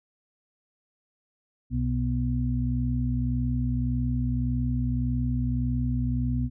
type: harmonic tone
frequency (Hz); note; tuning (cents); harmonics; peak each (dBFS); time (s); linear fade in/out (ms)
61.74; B1; 0; 1 / 2 / 4; -28 / -27 / -29; 1.7-6.5; 50
effects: none